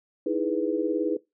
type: chord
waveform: sine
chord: E major seventh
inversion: third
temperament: equal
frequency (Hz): 311.1 / 329.6 / 415.3 / 493.9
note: D#4 / E4 / G#4 / B4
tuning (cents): 0 / 0 / 0 / 0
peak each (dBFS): -29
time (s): 0.26-1.17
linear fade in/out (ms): 5
effects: noise-tail reverb RT60 0.2 s tail -21 dB re dry